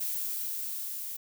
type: noise with level ramp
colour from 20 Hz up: violet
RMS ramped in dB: -32 to -38 dBFS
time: 0-1.17 s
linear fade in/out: 10 ms
effects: none